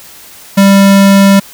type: tone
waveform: square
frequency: 197 Hz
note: G3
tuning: 9 cents sharp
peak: -3 dBFS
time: 0.57-1.4 s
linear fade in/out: 10 ms
effects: white hiss -34 dBFS RMS until 1.53 s